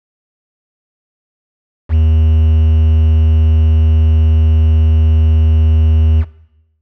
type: tone with quantisation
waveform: triangle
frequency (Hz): 79.1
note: D#2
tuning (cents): +29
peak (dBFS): -5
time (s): 1.89-6.25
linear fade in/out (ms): 50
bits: 5
effects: noise-tail reverb RT60 0.9 s tail -18 dB re dry + low-pass 2000 Hz 12 dB/octave